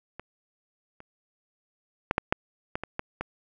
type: clicks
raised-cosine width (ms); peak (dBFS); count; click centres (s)
0.5; -23 / -30 / -8 / -7 / -6 / -14 / -18 / -14 / -16; 9; 0.196 / 1.004 / 2.111 / 2.181 / 2.325 / 2.755 / 2.836 / 2.994 / 3.21
effects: none